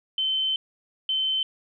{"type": "tone pair in turn", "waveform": "sine", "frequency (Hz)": [3077, 3077], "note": ["G7", "G7"], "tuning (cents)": [-33, -33], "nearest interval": "unison", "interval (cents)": 0, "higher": "neither", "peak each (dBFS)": -22, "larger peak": "neither", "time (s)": [[0.18, 0.56], [1.09, 1.43]], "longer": "first", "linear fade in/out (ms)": 2, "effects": []}